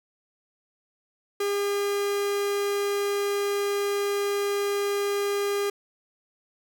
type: tone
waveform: 45% pulse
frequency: 404.4 Hz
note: G#4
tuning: 46 cents flat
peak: -24 dBFS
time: 1.4-5.7 s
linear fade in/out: 5 ms
effects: none